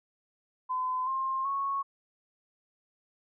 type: tone with pitch steps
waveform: sine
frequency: 1019 / 1060.4 / 1103.6 Hz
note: C6 / C6 / C#6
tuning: -46 / +23 / -8 cents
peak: -28 dBFS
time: 0.69-1.83 s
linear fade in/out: 20 ms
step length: 380 ms
effects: none